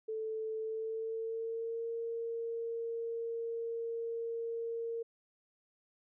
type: tone with pitch glide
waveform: sine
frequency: 439.7 to 461 Hz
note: A4 to A#4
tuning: -1 to -19 cents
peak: -35 dBFS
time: 0.08-5.03 s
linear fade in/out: 10 ms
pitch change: +82 cents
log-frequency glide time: 0.59-1.88 s
effects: none